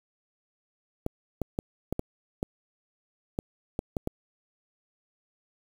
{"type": "clicks", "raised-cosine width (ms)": 2, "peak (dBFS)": -15, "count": 10, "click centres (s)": [1.064, 1.417, 1.589, 1.926, 1.994, 2.429, 3.389, 3.791, 3.968, 4.074], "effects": ["7-bit"]}